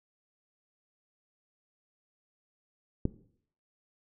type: click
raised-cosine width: 3 ms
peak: -14 dBFS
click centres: 3.054 s
effects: noise-tail reverb RT60 0.6 s tail -17 dB re dry